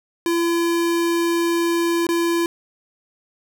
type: tone with dropouts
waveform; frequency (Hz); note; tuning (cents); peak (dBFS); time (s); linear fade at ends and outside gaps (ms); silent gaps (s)
square; 339; E4; +49; -18; 0.26-2.46; 1; 2.068-2.089
effects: none